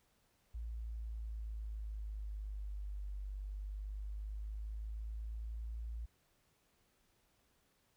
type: exponential two-way sweep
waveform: sine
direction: down then up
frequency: 57 to 49 to 57 Hz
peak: -40 dBFS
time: 0.54-6.06 s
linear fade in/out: 10 ms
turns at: 3.25 s
effects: pink hiss -75 dBFS RMS until 7.96 s